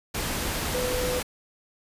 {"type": "tone in noise", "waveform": "sine", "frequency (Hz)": 500, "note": "B4", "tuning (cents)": 21, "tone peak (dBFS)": -27, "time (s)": [0.74, 1.2], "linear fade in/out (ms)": 10, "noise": "pink", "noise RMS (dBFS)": -29, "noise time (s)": [0.14, 1.23], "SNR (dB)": -1, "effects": ["resampled to 32000 Hz"]}